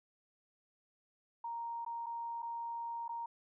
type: tone with dropouts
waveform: sine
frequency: 932.3 Hz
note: A#5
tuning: in tune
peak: -38 dBFS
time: 1.44-3.26 s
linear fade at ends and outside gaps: 5 ms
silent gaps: 1.849-1.862 / 2.061-2.065 / 2.422-2.427 / 3.081-3.091 s
effects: none